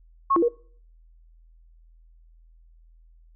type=tone with pitch steps; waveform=sine; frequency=1094 / 337.7 / 474.9 Hz; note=C#6 / E4 / A#4; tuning=-23 / +42 / +32 cents; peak=-17 dBFS; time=0.3-0.486 s; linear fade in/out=10 ms; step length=62 ms; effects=noise-tail reverb RT60 0.5 s tail -24 dB re dry + added 41 Hz sine -51 dBFS peak until 3.35 s